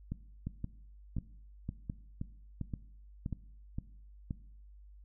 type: two click trains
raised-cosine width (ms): 5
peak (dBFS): -24 / -24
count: 9 / 5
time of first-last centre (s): 0.12-4.308 / 0.47-3.327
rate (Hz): 1.91 / 1.4
effects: noise-tail reverb RT60 0.7 s tail -18 dB re dry + added 50 Hz sine -52 dBFS peak until 5.04 s